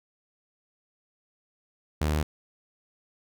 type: tone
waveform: sawtooth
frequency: 76.2 Hz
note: D#2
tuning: 36 cents flat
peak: -20 dBFS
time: 2.01-2.23 s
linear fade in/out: 5 ms
effects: none